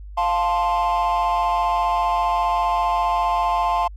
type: chord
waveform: triangle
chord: F major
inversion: none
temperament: equal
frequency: 698.5 / 880 / 1046.5 Hz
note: F5 / A5 / C6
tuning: 0 / 0 / 0 cents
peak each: -19 dBFS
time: 0.17-3.88 s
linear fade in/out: 10 ms
effects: tanh soft clip ceiling -12 dBFS + added 50 Hz sine -34 dBFS peak until 3.96 s